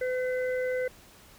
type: harmonic tone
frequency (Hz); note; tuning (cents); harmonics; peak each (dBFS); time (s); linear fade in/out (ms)
507; B4; +45; 1 / 3 / 4; -27 / -39 / -39; 0.01-0.88; 5
effects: pink hiss -54 dBFS RMS until 1.38 s